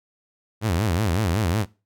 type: tone with vibrato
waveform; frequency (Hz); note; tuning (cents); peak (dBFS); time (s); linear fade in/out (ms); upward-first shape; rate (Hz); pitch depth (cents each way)
sawtooth; 95.6; G2; -43; -16; 0.61-1.66; 50; sine; 5.4; 280
effects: noise-tail reverb RT60 0.3 s tail -22 dB re dry